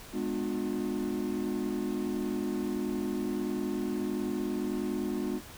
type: chord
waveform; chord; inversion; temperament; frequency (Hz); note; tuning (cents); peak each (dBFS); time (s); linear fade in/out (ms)
triangle; G# diminished seventh; none; just; 207.7 / 249.2 / 299 / 358.8; G#3 / B3 / D4 / F4; 0 / +16 / +31 / +47; -33; 0.12-5.41; 50
effects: tanh soft clip ceiling -19 dBFS + pink hiss -48 dBFS RMS until 5.57 s